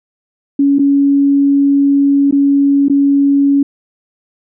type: tone with dropouts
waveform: sine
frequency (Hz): 280.2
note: C#4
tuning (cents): +19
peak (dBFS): -7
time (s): 0.59-3.63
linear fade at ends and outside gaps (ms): 5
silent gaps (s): 0.786-0.792 / 2.311-2.324 / 2.884-2.897
effects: none